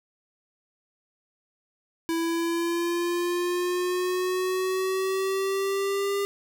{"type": "linear sweep", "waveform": "square", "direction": "up", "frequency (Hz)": [329.6, 401.2], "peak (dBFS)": -25, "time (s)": [2.09, 6.25], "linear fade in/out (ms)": 0, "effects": []}